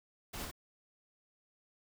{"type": "noise with echo", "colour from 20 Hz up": "pink", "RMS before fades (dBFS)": -43, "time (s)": [0.33, 0.46], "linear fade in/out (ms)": 10, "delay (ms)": 54, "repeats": 1, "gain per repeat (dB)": -2, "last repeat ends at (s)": 0.514, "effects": []}